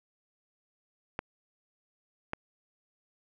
clicks, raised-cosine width 0.5 ms, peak -17 dBFS, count 2, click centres 1.191 / 2.334 s, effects none

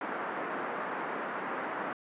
white band-pass noise, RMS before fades -36 dBFS, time 0.01-1.93 s, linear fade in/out 2 ms, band 200 to 1600 Hz, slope 24 dB/octave, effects resampled to 8000 Hz

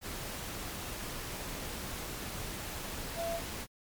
sine tone in noise, 672 Hz, E5, 33 cents sharp, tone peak -33 dBFS, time 3.15-3.41 s, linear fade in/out 50 ms, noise pink, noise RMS -40 dBFS, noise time 0.01-3.67 s, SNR +4 dB, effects MP3 96 kbps

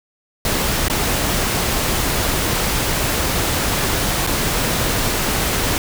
pink noise with dropouts, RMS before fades -19 dBFS, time 0.45-5.78 s, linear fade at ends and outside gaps 1 ms, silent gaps 0.883-0.899 / 4.266-4.272 s, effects none

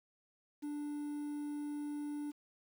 triangle tone with quantisation, 293.7 Hz, D4, in tune, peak -36 dBFS, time 0.62-2.32 s, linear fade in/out 20 ms, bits 10, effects none

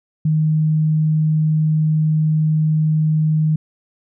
sine tone, 155.56 Hz, D#3, in tune, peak -13 dBFS, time 0.25-3.56 s, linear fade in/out 5 ms, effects none

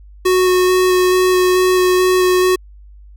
square tone with vibrato, 367.2 Hz, F#4, 13 cents flat, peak -11 dBFS, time 0.25-2.56 s, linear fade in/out 10 ms, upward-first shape square, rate 2.3 Hz, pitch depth 8 cents each way, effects added 50 Hz sine -37 dBFS peak until 3.16 s

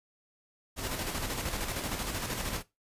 pink noise with tremolo, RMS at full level -33 dBFS, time 0.76-2.63 s, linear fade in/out 50 ms, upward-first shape square, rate 13 Hz, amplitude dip 40%, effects noise-tail reverb RT60 0.2 s tail -17 dB re dry + resampled to 32000 Hz

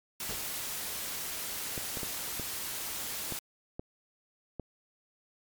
white noise, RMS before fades -37 dBFS, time 0.2-3.39 s, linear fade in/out 2 ms
pink noise with exponential decay, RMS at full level -38 dBFS, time 0.29-0.61 s, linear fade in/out 0 ms, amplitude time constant 69 ms
clicks, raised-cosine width 2 ms, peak -24 dBFS, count 7, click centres 1.778 / 1.972 / 2.032 / 2.397 / 3.323 / 3.795 / 4.597 s
effects MP3 96 kbps

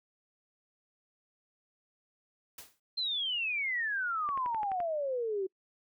white noise with exponential decay, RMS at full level -43 dBFS, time 2.58-2.8 s, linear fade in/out 5 ms, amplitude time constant 47 ms
sine exponential sweep, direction down, 4186 to 370 Hz, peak -30 dBFS, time 2.97-5.47 s, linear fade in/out 10 ms
click train, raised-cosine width 0.5 ms, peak -28 dBFS, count 7, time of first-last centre 4.29-4.803 s, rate 11.7 Hz
effects noise-tail reverb RT60 0.1 s tail -26 dB re dry

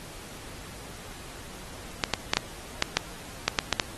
clicks, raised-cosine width 0.2 ms, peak -4 dBFS, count 10, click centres 2.038 / 2.137 / 2.335 / 2.37 / 2.824 / 2.97 / 3.48 / 3.588 / 3.727 / 3.798 s, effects pink hiss -44 dBFS RMS until 3.97 s + AAC 32 kbps

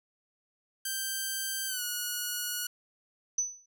5% pulse tone with pitch glide, 1568 to 1454.6 Hz, G6 to F#6, 0 to -30 cents, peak -21 dBFS, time 0.85-2.67 s, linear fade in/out 5 ms, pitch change -130 cents, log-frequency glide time 1.67-1.82 s
sine tone with exponential decay, 6000 Hz, F#8, 23 cents sharp, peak -23 dBFS, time 3.38-3.66 s, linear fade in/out 5 ms, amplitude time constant 59 ms
effects none

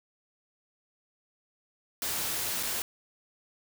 white noise with dropouts, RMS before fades -32 dBFS, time 2.02-2.82 s, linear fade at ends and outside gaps 1 ms, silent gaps 2.628-2.632 s, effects none

